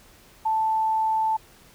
sine tone, 880 Hz, A5, in tune, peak -20 dBFS, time 0.45-1.37 s, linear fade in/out 10 ms, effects pink hiss -53 dBFS RMS until 1.74 s

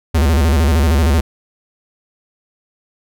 square tone with vibrato, 75.5 Hz, D2, 48 cents sharp, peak -11 dBFS, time 0.14-1.21 s, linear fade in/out 10 ms, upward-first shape square, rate 13 Hz, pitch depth 150 cents each way, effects none

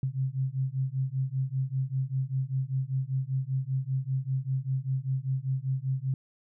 sine beating tone pair, 130 / 135.1 Hz, C3 / C#3, -11 / -44 cents, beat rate 5.1 Hz, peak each -30 dBFS, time 0.03-6.14 s, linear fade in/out 2 ms, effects none

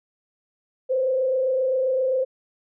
sine tone with frequency modulation, 520 Hz, C5, 11 cents flat, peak -19 dBFS, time 0.89-2.25 s, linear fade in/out 20 ms, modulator 27.6 Hz, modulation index 0.56, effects none

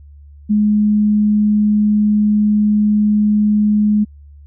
sine tone, 210 Hz, G#3, 19 cents sharp, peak -10 dBFS, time 0.49-4.05 s, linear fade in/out 20 ms, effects added 72 Hz sine -37 dBFS peak until 4.46 s

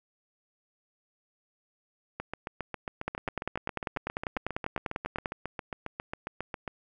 two click trains, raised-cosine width 0.5 ms, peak -19 / -15 dBFS, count 34 / 23, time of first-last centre 2.2-6.678 / 3.08-5.258 s, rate 7.37 / 10.1 Hz, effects none

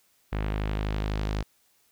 sawtooth tone with low-pass filter sweep, 52 Hz, G#1, 3 cents sharp, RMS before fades -29 dBFS, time 0.32-1.43 s, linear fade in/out 10 ms, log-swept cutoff 2400 to 5200 Hz, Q 1.2, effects white hiss -66 dBFS RMS until 1.91 s

